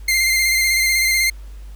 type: tone with vibrato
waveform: sawtooth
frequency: 2096 Hz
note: C7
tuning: 2 cents sharp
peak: -11 dBFS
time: 0.08-1.3 s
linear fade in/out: 5 ms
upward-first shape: square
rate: 16 Hz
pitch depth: 20 cents each way
effects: added 50 Hz sine -32 dBFS peak until 1.75 s + pink hiss -52 dBFS RMS until 1.75 s